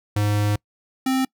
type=tone pair in turn; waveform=square; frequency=103.83 / 262.3 Hz; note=G#2 / C4; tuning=0 / +4 cents; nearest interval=octave + major third; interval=1604 cents; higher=second; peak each=-19 dBFS; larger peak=neither; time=0.16-0.56 / 1.06-1.25 s; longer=first; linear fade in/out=5 ms; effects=noise-tail reverb RT60 0.1 s tail -26 dB re dry